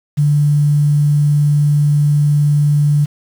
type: tone with quantisation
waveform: sine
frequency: 146.83 Hz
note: D3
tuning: in tune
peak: -9 dBFS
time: 0.17-3.06 s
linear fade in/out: 20 ms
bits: 6
effects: none